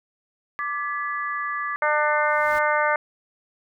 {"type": "chord", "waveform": "sine", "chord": "G# diminished", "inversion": "second", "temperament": "equal with one note detuned", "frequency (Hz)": [1174.7, 1698.1, 1975.5], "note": ["D6", "G#6", "B6"], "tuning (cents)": [0, 38, 0], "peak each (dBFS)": [-27, -30, -33], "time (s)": [0.59, 1.76], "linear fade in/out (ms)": 0}
{"type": "harmonic tone", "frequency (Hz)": 299.9, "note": "D4", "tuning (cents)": 36, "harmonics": [2, 3, 4, 5, 6, 7], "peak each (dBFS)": [-24, -25, -25, -25, -29, -28], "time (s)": [1.82, 2.96], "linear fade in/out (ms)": 2}
{"type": "noise with exponential growth", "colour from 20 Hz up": "pink", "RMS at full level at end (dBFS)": -38, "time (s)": [2.03, 2.59], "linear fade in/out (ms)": 5, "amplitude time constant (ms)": 120}
{"effects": []}